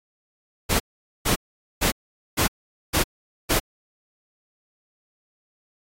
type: noise bursts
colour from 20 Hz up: pink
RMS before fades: -20 dBFS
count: 6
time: 0.69-3.6 s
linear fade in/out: 20 ms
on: 110 ms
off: 450 ms
effects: AAC 48 kbps